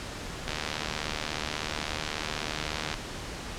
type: click train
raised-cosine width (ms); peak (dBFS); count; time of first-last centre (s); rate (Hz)
0.2; -13; 189; 0.48-2.941; 76.4
effects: pink hiss -38 dBFS RMS until 3.58 s + low-pass 7000 Hz 12 dB/octave